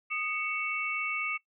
sine tone cluster, 1238 / 2228 / 2674 Hz, D#6 / C#7 / E7, -9 / +8 / +24 cents, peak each -37 / -32 / -35 dBFS, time 0.1-1.38 s, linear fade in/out 20 ms, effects noise-tail reverb RT60 0.1 s tail -19 dB re dry

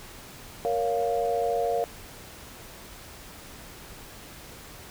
sine chord, Bb minor, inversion none, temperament just, 466.2 / 559.4 / 699.2 Hz, Bb4 / Db5 / F5, 0 / +16 / +2 cents, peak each -27 / -30 / -27 dBFS, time 0.65-1.84 s, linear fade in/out 0 ms, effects pink hiss -45 dBFS RMS until 4.9 s

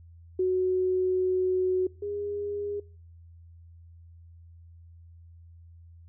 sine tone pair in turn, 370 / 409 Hz, F#4 / G#4, 0 / -26 cents, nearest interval major second, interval 174 cents, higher second, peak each -22 / -30 dBFS, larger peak first, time 0.39-1.87 / 2.02-2.8 s, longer first, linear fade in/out 5 ms, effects noise-tail reverb RT60 0.5 s tail -25 dB re dry + added 84 Hz sine -48 dBFS peak until 6.08 s

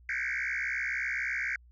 sine tone with frequency modulation, 1900 Hz, A#6, 33 cents sharp, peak -28 dBFS, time 0.09-1.56 s, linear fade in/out 2 ms, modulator 63.7 Hz, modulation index 6, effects tanh soft clip ceiling -27 dBFS + added 60 Hz sine -54 dBFS peak until 1.71 s

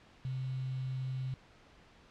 sine tone with quantisation, 130.3 Hz, C3, 7 cents flat, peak -34 dBFS, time 0.25-1.34 s, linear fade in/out 0 ms, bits 9, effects pink hiss -60 dBFS RMS until 2.1 s + low-pass 4000 Hz 12 dB/octave

